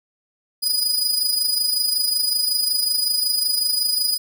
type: tone with amplitude modulation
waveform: sawtooth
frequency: 4946 Hz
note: D#8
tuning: 11 cents flat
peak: -13 dBFS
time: 0.62-4.18 s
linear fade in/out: 20 ms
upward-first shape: sine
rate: 25.4 Hz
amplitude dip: 55%
effects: none